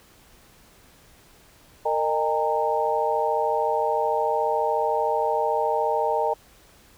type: harmonic tone with a mistuned harmonic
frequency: 153.1 Hz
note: D#3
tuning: 28 cents flat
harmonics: 3 / 4 / 5 / 6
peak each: -26 / -26 / -26 / -26 dBFS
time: 1.85-6.34 s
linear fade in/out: 10 ms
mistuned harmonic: 5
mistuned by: +87 cents
effects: pink hiss -54 dBFS RMS until 6.97 s